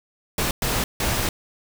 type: noise bursts at uneven times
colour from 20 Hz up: pink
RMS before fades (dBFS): -23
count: 3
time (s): 0.38-0.51 / 0.62-0.84 / 1-1.29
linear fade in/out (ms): 2
effects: none

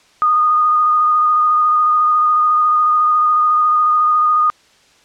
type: tone with vibrato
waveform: sine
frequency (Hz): 1231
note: D#6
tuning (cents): -19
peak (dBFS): -10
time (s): 0.22-4.5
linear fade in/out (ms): 0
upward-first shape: square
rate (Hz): 14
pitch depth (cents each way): 14
effects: white hiss -51 dBFS RMS until 5.04 s + low-pass 6000 Hz 12 dB/octave

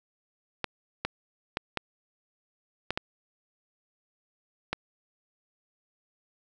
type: clicks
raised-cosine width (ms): 0.3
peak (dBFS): -12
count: 7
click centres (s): 0.643 / 1.05 / 1.571 / 1.773 / 2.906 / 2.975 / 4.73
effects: none

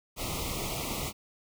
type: band-stop noise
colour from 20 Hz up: pink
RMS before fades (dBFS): -34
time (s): 0.16-1.13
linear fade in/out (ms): 50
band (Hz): 1300 to 2000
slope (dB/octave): 96
effects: none

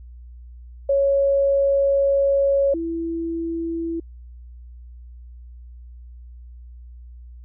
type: tone pair in turn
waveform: sine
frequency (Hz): 554.4 / 331.7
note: C#5 / E4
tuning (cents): 0 / +11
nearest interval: major sixth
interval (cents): 889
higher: first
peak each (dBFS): -15 / -23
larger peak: first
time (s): 0.89-2.74 / 2.74-4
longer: first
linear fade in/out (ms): 5
effects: added 60 Hz sine -38 dBFS peak until 7.44 s

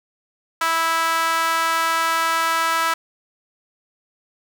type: tone with high-pass filter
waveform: sawtooth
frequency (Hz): 328.2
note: E4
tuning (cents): -8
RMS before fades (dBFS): -20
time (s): 0.61-2.94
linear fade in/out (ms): 5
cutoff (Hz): 1200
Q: 3
effects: none

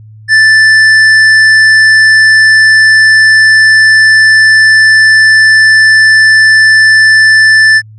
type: tone with hard clipping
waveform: triangle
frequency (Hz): 1760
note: A6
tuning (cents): 0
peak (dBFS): -3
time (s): 0.28-7.82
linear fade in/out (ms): 50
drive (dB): 11
effects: added 108 Hz sine -30 dBFS peak until 7.98 s + resampled to 22050 Hz

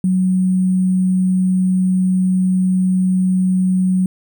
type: tone with sample-and-hold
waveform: sine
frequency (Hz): 185.2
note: F#3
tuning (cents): +2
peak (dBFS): -12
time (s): 0.04-4.06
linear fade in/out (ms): 2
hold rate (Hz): 8820
effects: none

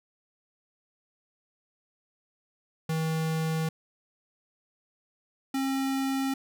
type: tone pair in turn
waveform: square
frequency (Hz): 160 / 269.1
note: D#3 / C4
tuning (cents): +49 / +49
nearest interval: major sixth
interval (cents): 900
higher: second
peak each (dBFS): -27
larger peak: neither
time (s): 2.89-3.69 / 5.54-6.34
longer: neither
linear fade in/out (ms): 5
effects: none

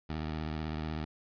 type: tone with vibrato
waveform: 15% pulse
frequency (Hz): 77.9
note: D#2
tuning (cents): +3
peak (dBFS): -28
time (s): 0.09-1.05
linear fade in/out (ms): 10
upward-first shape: sine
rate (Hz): 16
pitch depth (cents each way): 62
effects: resampled to 11025 Hz

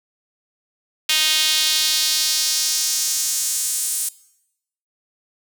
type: tone with high-pass filter sweep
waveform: sawtooth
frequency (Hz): 311.1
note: D#4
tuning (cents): 0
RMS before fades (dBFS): -20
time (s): 1.09-4.09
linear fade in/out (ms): 5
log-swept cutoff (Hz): 3100 to 8800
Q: 1.8
effects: noise-tail reverb RT60 0.8 s tail -20 dB re dry

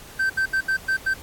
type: tone bursts at uneven times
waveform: triangle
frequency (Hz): 1554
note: G6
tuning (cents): -16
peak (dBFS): -17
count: 6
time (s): 0.19-0.3 / 0.37-0.46 / 0.53-0.61 / 0.68-0.77 / 0.88-0.97 / 1.06-1.14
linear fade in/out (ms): 10
effects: pink hiss -43 dBFS RMS until 1.22 s + AAC 64 kbps

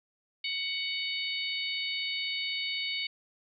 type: harmonic tone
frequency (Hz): 744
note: F#5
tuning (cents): +9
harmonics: 3 / 4 / 5 / 6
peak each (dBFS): -35 / -36 / -37 / -38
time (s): 0.44-3.07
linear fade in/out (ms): 5
effects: none

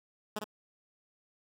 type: tone with echo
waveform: 10% pulse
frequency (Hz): 212.1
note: G#3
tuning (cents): +37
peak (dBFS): -25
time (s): 0.36-0.39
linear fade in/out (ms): 5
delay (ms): 52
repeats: 1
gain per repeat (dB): -4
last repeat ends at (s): 0.442
effects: none

